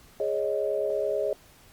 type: chord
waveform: sine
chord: Ab suspended fourth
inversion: none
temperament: just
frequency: 415.3 / 553.7 / 623 Hz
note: Ab4 / Db5 / Eb5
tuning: 0 / -2 / +2 cents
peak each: -29 dBFS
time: 0.2-1.33 s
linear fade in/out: 2 ms
effects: pink hiss -55 dBFS RMS until 1.72 s + Opus 48 kbps